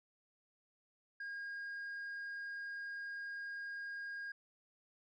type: tone with frequency modulation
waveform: sine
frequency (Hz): 1625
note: G#6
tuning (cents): -38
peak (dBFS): -39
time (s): 1.2-4.32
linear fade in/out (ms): 5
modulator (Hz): 30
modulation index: 0.22
effects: tanh soft clip ceiling -41 dBFS